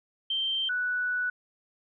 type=tone pair in turn; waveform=sine; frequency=3136 / 1480 Hz; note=G7 / F#6; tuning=0 / 0 cents; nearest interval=octave + minor second; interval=1300 cents; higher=first; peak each=-26 dBFS; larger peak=neither; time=0.3-0.69 / 0.69-1.3 s; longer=second; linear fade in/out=5 ms; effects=none